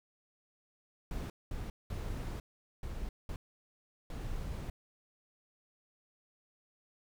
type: noise bursts at uneven times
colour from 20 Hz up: brown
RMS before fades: -39 dBFS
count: 6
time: 1.11-1.3 / 1.51-1.7 / 1.9-2.4 / 2.83-3.09 / 3.29-3.36 / 4.1-4.7 s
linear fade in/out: 2 ms
effects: none